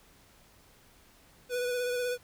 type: tone with vibrato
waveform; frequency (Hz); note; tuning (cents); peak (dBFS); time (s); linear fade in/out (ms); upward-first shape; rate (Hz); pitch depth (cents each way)
square; 492.5; B4; -5; -30; 1.49-2.18; 50; sine; 16; 22
effects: pink hiss -60 dBFS RMS until 2.23 s